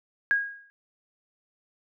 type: tone with exponential decay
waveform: sine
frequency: 1638 Hz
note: G#6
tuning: 24 cents flat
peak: -17 dBFS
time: 0.31-0.7 s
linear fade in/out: 0 ms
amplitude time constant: 83 ms
effects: none